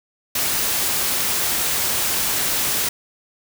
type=noise; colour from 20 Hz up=white; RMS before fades=-21 dBFS; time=0.35-2.89 s; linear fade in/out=5 ms; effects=none